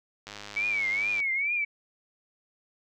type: click train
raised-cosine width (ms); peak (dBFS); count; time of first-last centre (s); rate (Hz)
0.2; -23; 97; 0.27-1.202; 103
type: tone with vibrato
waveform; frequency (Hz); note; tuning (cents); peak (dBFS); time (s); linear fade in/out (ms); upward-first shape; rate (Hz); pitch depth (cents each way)
sine; 2259; C#7; +32; -25; 0.56-1.65; 10; triangle; 2.3; 150
effects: none